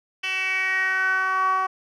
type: tone with band-pass filter sweep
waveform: 10% pulse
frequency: 377.8 Hz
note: F#4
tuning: 36 cents sharp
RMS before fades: -23 dBFS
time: 0.23-1.67 s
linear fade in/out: 10 ms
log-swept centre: 2900 to 980 Hz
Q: 5.2
effects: none